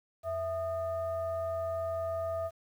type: tone with frequency modulation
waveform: sine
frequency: 659.3 Hz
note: E5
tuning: in tune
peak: -31 dBFS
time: 0.23-2.51 s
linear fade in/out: 50 ms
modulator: 571 Hz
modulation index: 0.55
effects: 10-bit